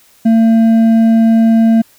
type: tone with hard clipping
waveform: triangle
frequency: 225.8 Hz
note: A3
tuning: 45 cents sharp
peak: -7 dBFS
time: 0.25-1.82 s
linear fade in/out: 10 ms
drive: 8 dB
effects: white hiss -48 dBFS RMS until 1.98 s